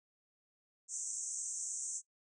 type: band-pass noise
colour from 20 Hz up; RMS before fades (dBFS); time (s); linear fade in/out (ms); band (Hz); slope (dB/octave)
pink; -41; 0.88-2.02; 50; 6100 to 8500; 96
effects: noise-tail reverb RT60 0.1 s tail -19 dB re dry